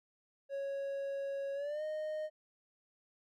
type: tone with pitch glide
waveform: triangle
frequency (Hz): 553 to 617.1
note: C#5 to D#5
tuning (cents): -4 to -14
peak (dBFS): -34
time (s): 0.49-2.3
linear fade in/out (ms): 50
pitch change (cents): +190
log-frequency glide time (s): 1.54-1.83
effects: none